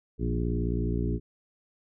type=harmonic tone with a mistuned harmonic; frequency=59.1 Hz; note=A#1; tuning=24 cents sharp; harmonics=1 / 2 / 3 / 4 / 5 / 6 / 7; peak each=-29 / -32 / -34 / -35 / -36 / -37 / -37 dBFS; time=0.18-1.2 s; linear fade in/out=50 ms; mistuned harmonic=3; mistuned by=-37 cents; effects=none